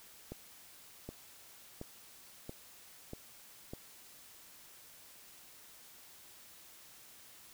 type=accelerating click train; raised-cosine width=2 ms; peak=-29 dBFS; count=6; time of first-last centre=0.32-3.735 s; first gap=770 ms; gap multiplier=0.94; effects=white hiss -57 dBFS RMS until 7.53 s